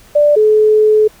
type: tone pair in turn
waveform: sine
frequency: 589 / 429 Hz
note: D5 / A4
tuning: +5 / -44 cents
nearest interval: perfect fourth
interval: 549 cents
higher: first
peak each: -6 dBFS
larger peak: neither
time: 0.15-0.36 / 0.36-1.08 s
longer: second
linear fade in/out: 10 ms
effects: pink hiss -44 dBFS RMS until 1.2 s